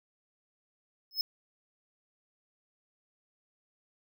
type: tone with exponential growth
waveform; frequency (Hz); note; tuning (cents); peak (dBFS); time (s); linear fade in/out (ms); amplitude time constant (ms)
square; 5180; E8; -31; -23; 1.11-1.21; 1; 21
effects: none